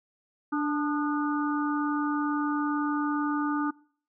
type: harmonic tone with a mistuned harmonic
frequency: 293.7 Hz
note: D4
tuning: in tune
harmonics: 1 / 3 / 4 / 5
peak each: -26 / -35 / -33 / -37 dBFS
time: 0.52-3.71 s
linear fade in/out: 10 ms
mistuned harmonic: 4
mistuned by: +66 cents
effects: noise-tail reverb RT60 0.5 s tail -23 dB re dry